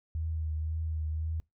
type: tone with vibrato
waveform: sine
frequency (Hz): 79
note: D#2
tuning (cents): +27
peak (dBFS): -30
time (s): 0.15-1.4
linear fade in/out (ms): 0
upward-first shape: triangle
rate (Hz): 1.9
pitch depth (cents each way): 35
effects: noise-tail reverb RT60 0.2 s tail -25 dB re dry